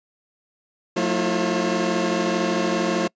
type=tone cluster; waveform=30% pulse; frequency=181.3 / 223.2 / 324.7 / 349.6 / 537 Hz; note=F#3 / A3 / E4 / F4 / C5; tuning=-35 / +25 / -26 / +2 / +45 cents; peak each=-24 dBFS; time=0.96-3.08 s; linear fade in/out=10 ms; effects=noise-tail reverb RT60 0.1 s tail -26 dB re dry + resampled to 16000 Hz